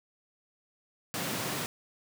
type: high-pass noise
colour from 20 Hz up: pink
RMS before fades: -34 dBFS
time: 1.14-1.66 s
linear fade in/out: 0 ms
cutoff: 120 Hz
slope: 24 dB/octave
effects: none